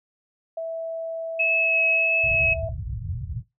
sine tone, 656 Hz, E5, 9 cents flat, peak -26 dBFS, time 0.57-2.69 s, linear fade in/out 5 ms
sine tone with vibrato, 2580 Hz, E7, 38 cents flat, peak -19 dBFS, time 1.39-2.54 s, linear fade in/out 10 ms, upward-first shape triangle, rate 1.6 Hz, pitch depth 12 cents each way
pink low-pass noise, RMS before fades -28 dBFS, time 2.23-3.43 s, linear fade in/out 10 ms, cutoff 140 Hz, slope 48 dB/octave
effects noise-tail reverb RT60 0.2 s tail -17 dB re dry + high-pass 60 Hz 12 dB/octave

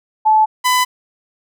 sine / sawtooth tone pair in turn, 867 / 1002.5 Hz, A5 / B5, -26 / +26 cents, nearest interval minor third, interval 252 cents, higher second, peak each -8 dBFS, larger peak neither, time 0.25-0.46 / 0.64-0.85 s, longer neither, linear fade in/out 20 ms, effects none

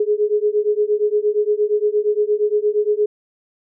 sine beating tone pair, 415.3 / 423.9 Hz, G#4 / G#4, 0 / +35 cents, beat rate 8.6 Hz, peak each -18 / -18 dBFS, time 0-3.06 s, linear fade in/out 5 ms, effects none

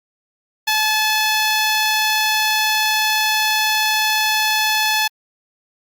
10% pulse tone, 863 Hz, A5, 34 cents flat, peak -7 dBFS, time 0.67-5.08 s, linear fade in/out 10 ms, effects Opus 48 kbps

